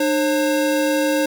square tone pair together, 302.1 / 538.3 Hz, D4 / C5, +49 / +49 cents, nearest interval minor seventh, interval 1000 cents, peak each -20 dBFS, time 0-1.26 s, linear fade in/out 5 ms, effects none

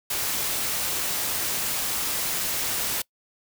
white noise, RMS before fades -27 dBFS, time 0.1-3.02 s, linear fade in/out 5 ms, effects noise-tail reverb RT60 0.1 s tail -24 dB re dry

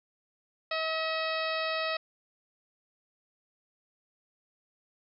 harmonic tone, 640 Hz, D#5, 49 cents sharp, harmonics 1 / 2 / 3 / 4 / 5 / 6 / 7 / 8, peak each -33 / -35 / -37 / -37 / -44 / -39 / -42 / -44 dBFS, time 0.71-1.97 s, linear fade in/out 5 ms, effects none

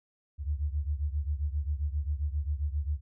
sine beating tone pair, 71.1 / 78.6 Hz, C#2 / D#2, +45 / +18 cents, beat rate 7.5 Hz, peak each -30 / -33 dBFS, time 0.38-3.01 s, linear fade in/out 50 ms, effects none

